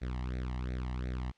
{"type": "tone with flanger", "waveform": "sawtooth", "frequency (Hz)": 62.6, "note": "B1", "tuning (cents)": 24, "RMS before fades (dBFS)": -36, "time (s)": [0.01, 1.32], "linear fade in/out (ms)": 20, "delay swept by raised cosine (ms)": [0.49, 1.04], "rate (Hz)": 2.8, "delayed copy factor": 0.85, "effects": ["white hiss -70 dBFS RMS until 1.37 s", "low-pass 4000 Hz 12 dB/octave"]}